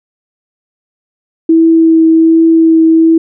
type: tone with vibrato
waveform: sine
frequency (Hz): 325.4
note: E4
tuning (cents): -22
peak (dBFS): -3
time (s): 1.49-3.18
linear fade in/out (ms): 5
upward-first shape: triangle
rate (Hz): 1.3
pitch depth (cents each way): 13
effects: none